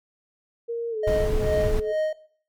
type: tone with pitch glide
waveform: sine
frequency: 466.2 to 430 Hz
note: A#4 to A4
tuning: 0 to -40 cents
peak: -25 dBFS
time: 0.68-1.93 s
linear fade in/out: 20 ms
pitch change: -140 cents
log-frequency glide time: 0.9-0.98 s
type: tone with tremolo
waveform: triangle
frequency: 622.3 Hz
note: D#5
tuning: in tune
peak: -18 dBFS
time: 1.03-2.13 s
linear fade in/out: 5 ms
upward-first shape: sine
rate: 2.3 Hz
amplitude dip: 95%
type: noise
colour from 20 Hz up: brown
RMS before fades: -25 dBFS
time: 1.07-1.8 s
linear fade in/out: 5 ms
effects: noise-tail reverb RT60 0.5 s tail -17 dB re dry + MP3 96 kbps